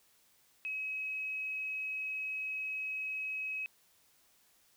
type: tone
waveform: sine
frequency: 2553 Hz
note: D#7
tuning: 44 cents sharp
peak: -35 dBFS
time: 0.65-3.66 s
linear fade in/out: 0 ms
effects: white hiss -68 dBFS RMS until 4.76 s